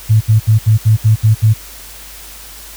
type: tone bursts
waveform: sine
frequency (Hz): 109.4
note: A2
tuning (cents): -9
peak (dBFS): -5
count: 8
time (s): 0.09-1.54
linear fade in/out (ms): 20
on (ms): 120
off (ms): 70
effects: added 50 Hz sine -38 dBFS peak until 2.76 s + white hiss -34 dBFS RMS until 2.76 s